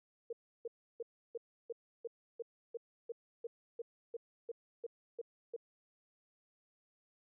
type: tone bursts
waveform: sine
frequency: 466.2 Hz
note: A#4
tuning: in tune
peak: -38 dBFS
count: 16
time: 0.3-5.564 s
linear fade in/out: 5 ms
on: 29 ms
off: 320 ms
effects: none